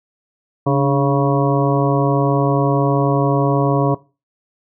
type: harmonic tone with a mistuned harmonic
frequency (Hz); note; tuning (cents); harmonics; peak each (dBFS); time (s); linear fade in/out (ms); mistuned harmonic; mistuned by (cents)
138.59; C#3; 0; 1 / 2 / 3 / 4 / 5 / 7 / 8; -16 / -19 / -21 / -22 / -23 / -24 / -25; 0.66-3.95; 10; 2; +74
effects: noise-tail reverb RT60 0.3 s tail -20 dB re dry